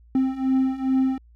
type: beating tone pair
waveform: triangle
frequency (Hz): 261.6 / 264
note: C4 / C4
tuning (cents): 0 / +16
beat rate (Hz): 2.4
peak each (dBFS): -22 / -19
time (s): 0.15-1.18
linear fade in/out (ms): 2
effects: added 58 Hz sine -49 dBFS peak until 1.35 s